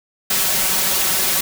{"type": "noise with comb filter", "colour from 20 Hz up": "white", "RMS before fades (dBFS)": -18, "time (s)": [0.3, 1.41], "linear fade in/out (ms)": 5, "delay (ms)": 5.3, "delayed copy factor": 0.85, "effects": []}